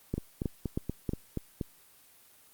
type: two click trains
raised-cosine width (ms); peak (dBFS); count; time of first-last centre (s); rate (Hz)
3; -17 / -19; 4 / 7; 0.14-1.092 / 0.18-1.612; 3.15 / 4.19
effects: white hiss -59 dBFS RMS until 2.53 s + Opus 24 kbps